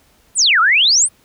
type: exponential two-way sweep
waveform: sine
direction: down then up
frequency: 9600 to 1244.5 to 9600 Hz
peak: -9 dBFS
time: 0.35-1.09 s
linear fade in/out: 50 ms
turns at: 0.6 s
effects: pink hiss -54 dBFS RMS until 1.24 s